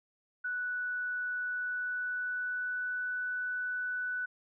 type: tone with pitch glide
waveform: sine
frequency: 1480 to 1489.4 Hz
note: F#6 to F#6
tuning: 0 to +11 cents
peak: -32 dBFS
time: 0.44-4.26 s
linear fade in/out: 10 ms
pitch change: +11 cents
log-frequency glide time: 1.39-3.07 s
effects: none